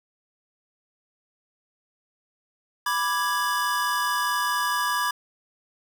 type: chord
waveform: square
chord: G# diminished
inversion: first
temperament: equal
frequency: 987.8 / 1174.7 / 1661.2 Hz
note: B5 / D6 / G#6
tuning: 0 / 0 / 0 cents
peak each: -28 dBFS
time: 2.86-5.11 s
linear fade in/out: 5 ms
effects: none